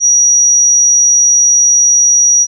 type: tone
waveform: sine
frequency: 5780 Hz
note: F#8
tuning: 41 cents flat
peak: -5 dBFS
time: 0-2.47 s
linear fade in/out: 50 ms
effects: none